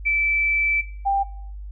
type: tone pair in turn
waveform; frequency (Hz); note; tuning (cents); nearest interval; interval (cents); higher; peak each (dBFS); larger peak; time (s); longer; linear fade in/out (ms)
sine; 2320 / 791.4; D7 / G5; -22 / +16; octave + perfect fifth; 1862; first; -17; neither; 0.05-0.82 / 1.05-1.24; first; 20
effects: noise-tail reverb RT60 0.7 s tail -19 dB re dry + added 50 Hz sine -32 dBFS peak until 1.71 s